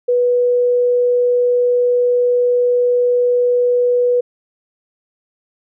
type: tone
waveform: sine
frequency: 490 Hz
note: B4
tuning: 14 cents flat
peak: -11 dBFS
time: 0.08-4.21 s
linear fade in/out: 10 ms
effects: none